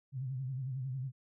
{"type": "tone with vibrato", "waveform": "sine", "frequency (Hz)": 130.9, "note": "C3", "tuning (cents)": 1, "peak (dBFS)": -35, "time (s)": [0.12, 1.12], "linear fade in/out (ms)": 50, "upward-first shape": "sine", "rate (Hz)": 11, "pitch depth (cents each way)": 90, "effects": []}